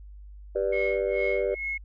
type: chord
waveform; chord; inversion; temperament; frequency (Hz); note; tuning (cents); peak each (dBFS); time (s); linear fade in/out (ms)
sine; G major; none; just; 392 / 490 / 588; G4 / B4 / D5; 0 / -14 / +2; -27; 0.55-1.55; 10
type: tone with tremolo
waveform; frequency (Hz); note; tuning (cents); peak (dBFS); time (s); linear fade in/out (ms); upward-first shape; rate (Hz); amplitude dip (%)
sine; 2174; C#7; -34; -27; 0.72-1.78; 10; sine; 2.3; 90
effects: tanh soft clip ceiling -16 dBFS + added 50 Hz sine -42 dBFS peak until 1.84 s